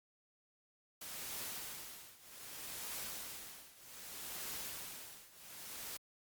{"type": "noise with tremolo", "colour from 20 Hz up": "white", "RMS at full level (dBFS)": -43, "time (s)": [1.01, 5.97], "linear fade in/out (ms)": 5, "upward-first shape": "triangle", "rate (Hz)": 0.64, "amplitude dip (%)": 90, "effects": ["Opus 48 kbps"]}